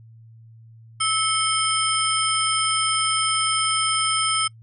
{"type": "tone cluster", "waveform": "sine", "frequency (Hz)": [1298, 2181, 3131, 5200, 8930], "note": ["E6", "C#7", "G7", "E8", "C#9"], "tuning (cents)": [-27, -29, -3, -24, 12], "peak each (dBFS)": [-23, -29, -25, -28, -25], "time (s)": [1, 4.48], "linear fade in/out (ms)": 10, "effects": ["noise-tail reverb RT60 0.1 s tail -26 dB re dry", "added 113 Hz sine -44 dBFS peak until 4.62 s"]}